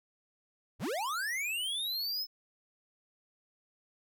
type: linear sweep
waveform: square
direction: up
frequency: 53.2 to 5274 Hz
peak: -33 dBFS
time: 0.79-2.27 s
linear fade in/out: 50 ms
effects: none